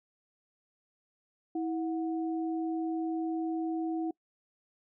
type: tone pair together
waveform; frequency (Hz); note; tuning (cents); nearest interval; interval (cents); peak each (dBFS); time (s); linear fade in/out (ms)
sine; 324.9 / 731; E4 / F#5; -25 / -21; octave + major second; 1404; -30 / -40; 1.55-4.11; 5
effects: noise-tail reverb RT60 0.1 s tail -24 dB re dry